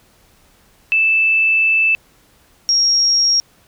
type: tone pair in turn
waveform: sine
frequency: 2637 / 5588 Hz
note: E7 / F8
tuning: 0 / 0 cents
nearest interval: octave + minor second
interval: 1300 cents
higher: second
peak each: -11 dBFS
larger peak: neither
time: 0.92-1.95 / 2.69-3.4 s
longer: first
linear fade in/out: 0 ms
effects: pink hiss -53 dBFS RMS until 3.67 s